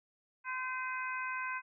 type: harmonic tone with a mistuned harmonic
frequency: 514 Hz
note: C5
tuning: 31 cents flat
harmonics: 2 / 3 / 4 / 5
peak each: -39 / -39 / -44 / -43 dBFS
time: 0.44-1.62 s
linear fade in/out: 50 ms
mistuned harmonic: 5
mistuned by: -34 cents
effects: none